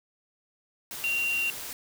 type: tone in noise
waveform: sine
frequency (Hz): 2761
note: F7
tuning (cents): -20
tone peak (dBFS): -25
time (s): 1.04-1.5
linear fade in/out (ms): 0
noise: white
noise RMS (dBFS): -38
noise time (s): 0.91-1.73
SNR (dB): +10
effects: none